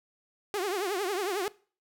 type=tone with vibrato; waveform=sawtooth; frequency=385.6 Hz; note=G4; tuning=28 cents flat; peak=-25 dBFS; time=0.54-1.48 s; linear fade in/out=0 ms; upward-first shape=triangle; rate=11 Hz; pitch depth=200 cents each way; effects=noise-tail reverb RT60 0.4 s tail -21 dB re dry